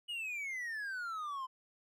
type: exponential sweep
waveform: triangle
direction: down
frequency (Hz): 2939 to 1021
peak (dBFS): -36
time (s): 0.08-1.47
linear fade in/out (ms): 20
effects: none